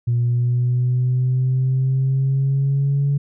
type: exponential sweep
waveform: sine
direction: up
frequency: 119.2 to 141.9 Hz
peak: -14 dBFS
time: 0.07-3.18 s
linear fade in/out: 10 ms
effects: tanh soft clip ceiling -12 dBFS